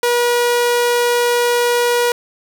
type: tone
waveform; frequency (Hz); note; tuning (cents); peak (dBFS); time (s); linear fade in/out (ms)
sawtooth; 481.6; B4; -44; -9; 0.03-2.12; 2
effects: none